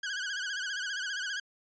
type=tone with vibrato; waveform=sawtooth; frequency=1559 Hz; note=G6; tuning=10 cents flat; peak=-29 dBFS; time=0.03-1.4 s; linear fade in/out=5 ms; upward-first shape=sine; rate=15 Hz; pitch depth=110 cents each way; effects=resampled to 16000 Hz